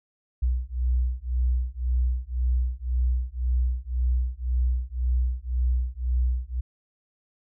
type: beating tone pair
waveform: sine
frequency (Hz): 61 / 62.9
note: B1 / B1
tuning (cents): -21 / +32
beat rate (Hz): 1.9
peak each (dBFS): -25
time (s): 0.42-6.61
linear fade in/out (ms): 10
effects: none